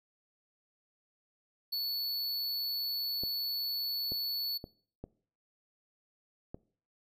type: tone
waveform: square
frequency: 4435 Hz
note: C#8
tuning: in tune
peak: -32 dBFS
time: 1.72-4.58 s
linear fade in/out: 10 ms
type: clicks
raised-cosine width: 2 ms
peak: -28 dBFS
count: 5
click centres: 3.236 / 4.12 / 4.641 / 5.04 / 6.545 s
effects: noise-tail reverb RT60 0.5 s tail -21 dB re dry